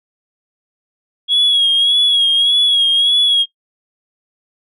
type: tone with vibrato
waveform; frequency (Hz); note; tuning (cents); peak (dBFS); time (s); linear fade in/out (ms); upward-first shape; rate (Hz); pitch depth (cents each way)
sine; 3319; G#7; -2; -8; 1.28-3.46; 50; sine; 1.7; 47
effects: noise-tail reverb RT60 0.1 s tail -18 dB re dry + tanh soft clip ceiling -7 dBFS